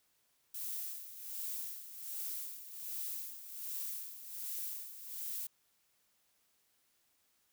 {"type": "noise with tremolo", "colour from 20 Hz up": "violet", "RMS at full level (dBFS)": -40, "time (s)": [0.54, 5.47], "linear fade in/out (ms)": 5, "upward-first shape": "sine", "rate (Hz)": 1.3, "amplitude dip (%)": 70, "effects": ["white hiss -75 dBFS RMS until 7.52 s"]}